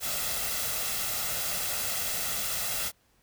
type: noise with comb filter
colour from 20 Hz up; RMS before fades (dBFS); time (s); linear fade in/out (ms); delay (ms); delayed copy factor
white; -31; 0-2.92; 50; 1.5; +0.55
effects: pink hiss -67 dBFS RMS until 3.22 s